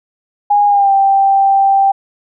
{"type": "tone with pitch glide", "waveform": "sine", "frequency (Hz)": [821, 784.8], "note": ["G#5", "G5"], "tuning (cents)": [-20, 2], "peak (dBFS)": -7, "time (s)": [0.5, 1.92], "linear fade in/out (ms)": 10, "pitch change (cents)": -78, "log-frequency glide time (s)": [0.67, 0.92], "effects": []}